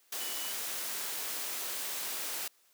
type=tone in noise; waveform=sine; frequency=2960 Hz; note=F#7; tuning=in tune; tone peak=-44 dBFS; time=0.2-0.52 s; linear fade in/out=5 ms; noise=white; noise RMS=-37 dBFS; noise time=0.12-2.48 s; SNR=-10 dB; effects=white hiss -67 dBFS RMS until 2.73 s + high-pass 300 Hz 12 dB/octave